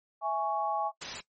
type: chord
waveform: sine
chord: C# minor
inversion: first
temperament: equal with one note detuned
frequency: 659.3 / 830.6 / 1113.2 Hz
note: E5 / G#5 / C#6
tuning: 0 / 0 / +7 cents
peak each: -34 / -30 / -33 dBFS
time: 0.21-0.92 s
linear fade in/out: 50 ms
type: noise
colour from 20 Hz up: white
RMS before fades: -37 dBFS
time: 1.01-1.21 s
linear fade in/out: 10 ms
effects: noise-tail reverb RT60 0.1 s tail -19 dB re dry + MP3 32 kbps